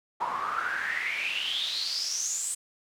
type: noise with band-pass filter sweep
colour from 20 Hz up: pink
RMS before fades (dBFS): -31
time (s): 0.2-2.55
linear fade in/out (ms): 10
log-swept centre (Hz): 940 to 8400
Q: 9.3
effects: none